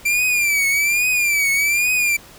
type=tone with vibrato; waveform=45% pulse; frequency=2351 Hz; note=D7; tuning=1 cent sharp; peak=-15 dBFS; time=0.05-2.17 s; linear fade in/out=10 ms; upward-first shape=triangle; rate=1.2 Hz; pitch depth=120 cents each way; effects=pink hiss -43 dBFS RMS until 2.38 s